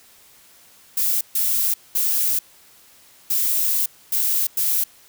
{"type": "noise bursts at uneven times", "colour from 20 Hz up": "violet", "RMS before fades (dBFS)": -20, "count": 6, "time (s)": [[0.97, 1.21], [1.35, 1.74], [1.95, 2.39], [3.3, 3.86], [4.12, 4.47], [4.57, 4.84]], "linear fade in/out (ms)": 5, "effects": ["white hiss -51 dBFS RMS until 5.08 s"]}